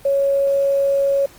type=tone with quantisation; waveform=sine; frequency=554.4 Hz; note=C#5; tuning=in tune; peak=-14 dBFS; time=0.05-1.26 s; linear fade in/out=5 ms; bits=7; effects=pink hiss -46 dBFS RMS until 1.38 s + Opus 24 kbps